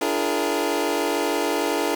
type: chord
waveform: 25% pulse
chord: Bb dominant seventh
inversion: first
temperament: equal with one note detuned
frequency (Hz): 293.7 / 340.3 / 415.3 / 466.2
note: D4 / F4 / Ab4 / Bb4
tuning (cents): 0 / -45 / 0 / 0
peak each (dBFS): -23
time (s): 0.01-1.95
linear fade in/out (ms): 5
effects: 7-bit